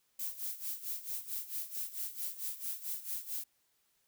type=noise with tremolo; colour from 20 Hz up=violet; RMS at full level=-37 dBFS; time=0.19-3.44 s; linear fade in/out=5 ms; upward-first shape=sine; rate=4.5 Hz; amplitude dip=80%; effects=white hiss -75 dBFS RMS until 4.07 s